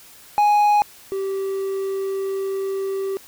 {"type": "tone pair in turn", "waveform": "triangle", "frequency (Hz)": [830.6, 388.4], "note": ["G#5", "G4"], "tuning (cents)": [0, -16], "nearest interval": "octave + minor second", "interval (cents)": 1316, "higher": "first", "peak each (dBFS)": [-11, -20], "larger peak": "first", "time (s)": [[0.38, 0.82], [1.12, 3.17]], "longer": "second", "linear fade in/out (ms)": 0, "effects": ["white hiss -46 dBFS RMS until 3.27 s"]}